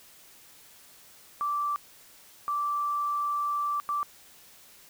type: tone bursts at uneven times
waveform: sine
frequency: 1168 Hz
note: D6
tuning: 10 cents flat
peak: -26 dBFS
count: 3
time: 1.41-1.76 / 2.48-3.8 / 3.89-4.03 s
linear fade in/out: 0 ms
effects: white hiss -54 dBFS RMS until 4.89 s